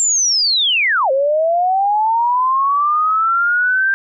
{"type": "linear two-way sweep", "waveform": "sine", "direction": "down then up", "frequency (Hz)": [7459, 523.3, 1588], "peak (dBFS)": -12, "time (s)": [0, 3.94], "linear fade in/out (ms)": 0, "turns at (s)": 1.11, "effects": []}